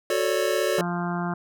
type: chord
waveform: square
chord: D major seventh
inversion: first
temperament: just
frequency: 367.1 / 440.5 / 550.6 / 587.3 Hz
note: F#4 / A4 / C#5 / D5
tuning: -14 / +2 / -12 / 0 cents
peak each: -28 dBFS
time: 0.1-0.81 s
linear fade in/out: 2 ms
type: harmonic tone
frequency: 174.61 Hz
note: F3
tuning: in tune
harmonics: 1 / 2 / 4 / 5 / 6 / 7 / 8 / 9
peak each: -27 / -34 / -33 / -37 / -36 / -38 / -37 / -41 dBFS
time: 0.78-1.34 s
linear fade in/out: 5 ms
effects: none